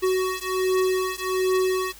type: beating tone pair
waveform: square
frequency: 372.5 / 373.8 Hz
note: F#4 / F#4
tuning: +12 / +18 cents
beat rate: 1.3 Hz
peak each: -25 dBFS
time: 0.02-1.93 s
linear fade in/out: 20 ms
effects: added 50 Hz sine -50 dBFS peak until 1.99 s + white hiss -47 dBFS RMS until 1.99 s